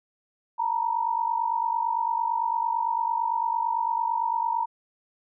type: tone pair together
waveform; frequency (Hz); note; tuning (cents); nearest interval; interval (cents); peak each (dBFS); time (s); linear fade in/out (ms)
sine; 908.1 / 957; A#5 / A#5; -46 / +45; minor second; 91; -26; 0.58-4.66; 20
effects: none